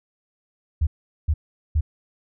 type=tone bursts; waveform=sine; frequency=76.9 Hz; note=D#2; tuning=20 cents flat; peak=-16 dBFS; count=3; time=0.81-1.81 s; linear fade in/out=10 ms; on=60 ms; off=410 ms; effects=none